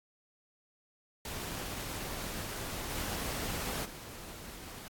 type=noise with level steps; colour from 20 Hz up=pink; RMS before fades=-40 / -37 / -47 dBFS; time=1.25-4.88 s; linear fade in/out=2 ms; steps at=2.89 / 3.84 s; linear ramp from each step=20 ms; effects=AAC 64 kbps